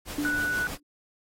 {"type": "noise with tremolo", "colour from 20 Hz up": "pink", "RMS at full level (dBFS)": -36, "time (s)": [0.05, 0.78], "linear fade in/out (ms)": 50, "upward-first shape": "sine", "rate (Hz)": 6.1, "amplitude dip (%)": 40}
{"type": "tone with exponential decay", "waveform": "sine", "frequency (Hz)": 293.7, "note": "D4", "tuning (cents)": 0, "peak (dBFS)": -24, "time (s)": [0.18, 0.83], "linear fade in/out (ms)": 5, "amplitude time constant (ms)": 140}
{"type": "tone", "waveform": "sine", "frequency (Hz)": 1480, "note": "F#6", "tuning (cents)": 0, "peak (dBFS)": -25, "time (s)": [0.25, 0.67], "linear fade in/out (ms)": 0}
{"effects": ["AAC 48 kbps"]}